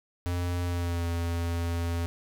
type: tone with pitch glide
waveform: square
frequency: 88.1 to 85 Hz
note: F2 to F2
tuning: +16 to -46 cents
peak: -28 dBFS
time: 0.26-2.06 s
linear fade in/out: 0 ms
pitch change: -62 cents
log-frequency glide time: 0.65-1.06 s
effects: none